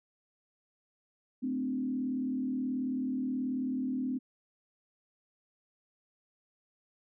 sine tone with frequency modulation, 256.7 Hz, C4, 33 cents flat, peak -30 dBFS, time 1.42-4.19 s, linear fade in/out 20 ms, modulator 38.6 Hz, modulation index 0.76, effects none

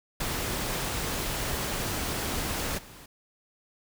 pink noise with level steps, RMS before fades -31 / -48 dBFS, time 0.2-3.06 s, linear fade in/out 5 ms, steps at 2.77 s, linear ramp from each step 20 ms, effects none

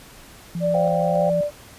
sine tone with vibrato, 169.8 Hz, F3, 48 cents flat, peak -24 dBFS, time 0.55-1.41 s, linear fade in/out 2 ms, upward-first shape sine, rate 1.8 Hz, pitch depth 14 cents each way
sine tone with tremolo, 587.3 Hz, D5, in tune, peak -18 dBFS, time 0.6-1.51 s, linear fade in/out 50 ms, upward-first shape square, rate 1.8 Hz, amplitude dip 30%
sine chord, C suspended fourth, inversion none, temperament equal, 523.3 / 698.5 / 784 Hz, C5 / F5 / G5, 0 / 0 / 0 cents, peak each -26 dBFS, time 0.74-1.3 s, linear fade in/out 5 ms
effects pink hiss -45 dBFS RMS until 1.78 s + resampled to 32000 Hz

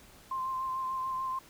sine tone with vibrato, 1046.5 Hz, C6, in tune, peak -31 dBFS, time 0.31-1.39 s, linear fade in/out 5 ms, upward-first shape triangle, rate 6.8 Hz, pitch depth 24 cents each way, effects pink hiss -56 dBFS RMS until 1.49 s

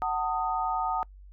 sine chord, D# diminished, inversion first, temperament just, 746.7 / 896 / 1244.5 Hz, F#5 / A5 / D#6, +16 / +31 / 0 cents, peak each -30 / -30 / -31 dBFS, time 0.02-1.03 s, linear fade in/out 0 ms, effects noise-tail reverb RT60 0.1 s tail -26 dB re dry + added 48 Hz sine -46 dBFS peak until 1.32 s

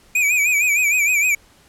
square tone with vibrato, 2393 Hz, D7, 32 cents sharp, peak -15 dBFS, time 0.15-1.35 s, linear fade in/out 5 ms, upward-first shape sine, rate 6.5 Hz, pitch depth 97 cents each way, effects pink hiss -52 dBFS RMS until 1.68 s + low-pass 12000 Hz 12 dB/octave

